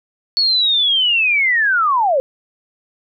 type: linear sweep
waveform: sine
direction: down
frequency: 4435 to 501 Hz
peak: -12 dBFS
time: 0.37-2.2 s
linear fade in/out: 0 ms
effects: none